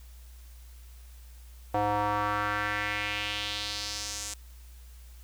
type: tone with band-pass filter sweep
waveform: square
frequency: 103.83 Hz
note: G#2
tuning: in tune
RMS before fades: -31 dBFS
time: 1.74-4.34 s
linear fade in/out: 5 ms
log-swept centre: 730 to 7500 Hz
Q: 2.4
effects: added 60 Hz sine -46 dBFS peak until 5.23 s + white hiss -59 dBFS RMS until 5.23 s